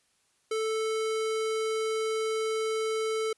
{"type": "tone", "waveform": "square", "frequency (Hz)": 440, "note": "A4", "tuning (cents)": 0, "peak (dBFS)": -28, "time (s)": [0.51, 3.33], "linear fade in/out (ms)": 5, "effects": ["white hiss -70 dBFS RMS until 3.37 s", "resampled to 24000 Hz"]}